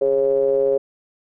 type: ring-modulated tone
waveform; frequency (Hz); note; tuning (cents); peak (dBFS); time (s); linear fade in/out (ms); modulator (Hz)
triangle; 67.1; C2; +44; -10; 0.01-0.78; 10; 478
effects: none